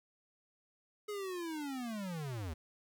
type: linear sweep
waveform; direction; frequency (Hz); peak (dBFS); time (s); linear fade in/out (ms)
square; down; 424.1 to 73.42; -39; 1.08-2.54; 10
effects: 12-bit